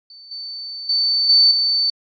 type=tone with level steps; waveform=sine; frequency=4531 Hz; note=C#8; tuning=37 cents sharp; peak=-39 / -28 / -15 / -9 / -15 dBFS; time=0.1-1.9 s; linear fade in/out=2 ms; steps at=0.31 / 0.89 / 1.29 / 1.51 s; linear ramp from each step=5 ms; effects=AAC 48 kbps

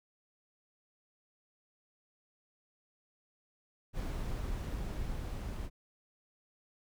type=noise with level ramp; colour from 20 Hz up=brown; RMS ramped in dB=-36 to -39 dBFS; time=3.93-5.7 s; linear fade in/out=50 ms; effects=none

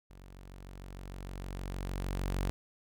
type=tone with level ramp; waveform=sawtooth; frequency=46.56 Hz; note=F#1; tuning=12 cents sharp; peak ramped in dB=-47 to -26 dBFS; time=0.1-2.5 s; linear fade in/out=0 ms; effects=none

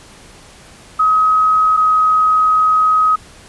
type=tone pair in turn; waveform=sine; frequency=1269 / 1264 Hz; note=D#6 / D#6; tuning=+34 / +27 cents; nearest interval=unison; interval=7 cents; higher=first; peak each=-9 dBFS; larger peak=neither; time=0.99-1.77 / 1.77-3.16 s; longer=second; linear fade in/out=10 ms; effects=pink hiss -41 dBFS RMS until 3.48 s + resampled to 24000 Hz

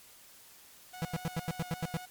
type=tone with vibrato; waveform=sawtooth; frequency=730 Hz; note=F#5; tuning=24 cents flat; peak=-40 dBFS; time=0.93-2.06 s; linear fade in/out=10 ms; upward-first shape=sine; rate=3.7 Hz; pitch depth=13 cents each way
type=tone bursts; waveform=45% pulse; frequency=165.1 Hz; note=E3; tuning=3 cents sharp; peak=-30 dBFS; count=9; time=1.02-1.97 s; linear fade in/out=0 ms; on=30 ms; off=85 ms
effects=white hiss -56 dBFS RMS until 2.1 s + MP3 96 kbps

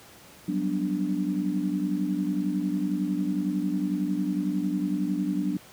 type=chord; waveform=sine; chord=G major seventh; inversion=third; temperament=equal; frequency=185 / 196 / 246.9 / 293.7 Hz; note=F#3 / G3 / B3 / D4; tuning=0 / 0 / 0 / 0 cents; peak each=-29 / -31 / -33 / -28 dBFS; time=0.48-5.57 s; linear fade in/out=5 ms; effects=pink hiss -50 dBFS RMS until 5.72 s + high-pass 100 Hz 12 dB/octave

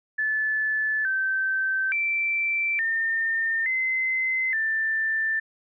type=tone with pitch steps; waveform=sine; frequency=1738 / 1549 / 2339 / 1812 / 2057 / 1776 Hz; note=A6 / G6 / D7 / A#6 / C7 / A6; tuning=-22 / -21 / -8 / -50 / -30 / +16 cents; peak=-22 dBFS; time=0.18-5.4 s; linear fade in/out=10 ms; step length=870 ms; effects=none

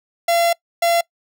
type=tone bursts at uneven times; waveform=45% pulse; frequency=682 Hz; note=F5; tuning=41 cents flat; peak=-14 dBFS; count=2; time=0.28-0.53 / 0.82-1.01 s; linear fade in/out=5 ms; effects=noise-tail reverb RT60 0.1 s tail -23 dB re dry

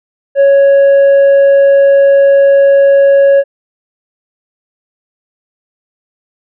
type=tone with tanh clipping; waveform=triangle; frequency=555 Hz; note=C#5; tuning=2 cents sharp; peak=-4 dBFS; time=0.35-3.44 s; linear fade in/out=50 ms; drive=8 dB; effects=none

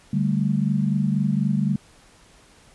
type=chord; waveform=sine; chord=D suspended fourth; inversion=none; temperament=equal; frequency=146.83 / 196 / 220 Hz; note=D3 / G3 / A3; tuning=0 / 0 / 0 cents; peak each=-23 / -22 / -25 dBFS; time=0.13-1.76 s; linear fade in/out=5 ms; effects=pink hiss -53 dBFS RMS until 2.74 s + resampled to 24000 Hz

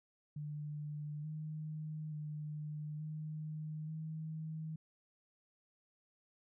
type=tone with pitch steps; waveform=sine; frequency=149 / 154.6 / 151 / 154.4 / 157.8 Hz; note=D3 / D#3 / D3 / D#3 / D#3; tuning=+25 / -11 / +48 / -13 / +25 cents; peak=-40 dBFS; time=0.36-4.76 s; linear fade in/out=5 ms; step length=880 ms; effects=none

